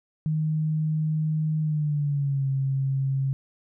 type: tone with pitch glide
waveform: sine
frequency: 155.56 to 135.42 Hz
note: D#3 to C#3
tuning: 0 to -40 cents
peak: -22 dBFS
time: 0.26-3.33 s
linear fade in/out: 0 ms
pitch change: -240 cents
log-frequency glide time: 1.61-2.48 s
effects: none